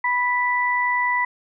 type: tone pair together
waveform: sine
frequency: 985 / 1975.5 Hz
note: B5 / B6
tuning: -5 / 0 cents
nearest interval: octave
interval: 1205 cents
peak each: -21 dBFS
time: 0.04-1.25 s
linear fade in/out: 5 ms
effects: none